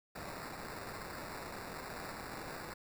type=noise with sample-and-hold; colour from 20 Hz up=white; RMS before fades=-45 dBFS; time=0.15-2.74 s; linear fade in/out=10 ms; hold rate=3150 Hz; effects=none